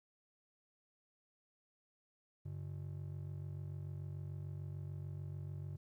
triangle ring-modulated tone, 119.7 Hz, A#2, 46 cents sharp, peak -37 dBFS, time 2.45-5.77 s, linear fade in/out 10 ms, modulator 23.4 Hz, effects 13-bit

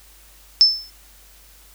sine tone with exponential decay, 5274 Hz, E8, in tune, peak -5 dBFS, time 0.61-0.9 s, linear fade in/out 0 ms, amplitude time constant 63 ms, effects added 50 Hz sine -50 dBFS peak until 1.74 s + white hiss -50 dBFS RMS until 1.74 s

